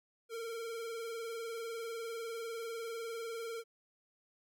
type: tone with vibrato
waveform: square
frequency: 458 Hz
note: A#4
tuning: 31 cents flat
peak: -40 dBFS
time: 0.29-3.64 s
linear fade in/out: 50 ms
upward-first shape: sine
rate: 20 Hz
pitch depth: 47 cents each way
effects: none